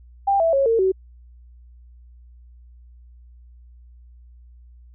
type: tone with pitch steps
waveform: sine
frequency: 793 / 659.2 / 547.9 / 455.5 / 378.6 Hz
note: G5 / E5 / C#5 / A#4 / F#4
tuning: +20 / 0 / -20 / -40 / +40 cents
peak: -15 dBFS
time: 0.27-0.92 s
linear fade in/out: 10 ms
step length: 130 ms
effects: added 60 Hz sine -44 dBFS peak until 4.94 s